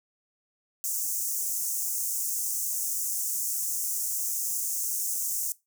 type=high-pass noise; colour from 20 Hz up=pink; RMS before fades=-30 dBFS; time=0.84-5.52 s; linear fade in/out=0 ms; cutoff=6200 Hz; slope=48 dB/octave; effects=noise-tail reverb RT60 0.2 s tail -19 dB re dry